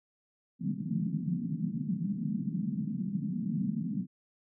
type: band-pass noise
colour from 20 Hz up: white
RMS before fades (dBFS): -33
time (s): 0.59-4.07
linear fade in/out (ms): 50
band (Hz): 150 to 230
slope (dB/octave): 48
effects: none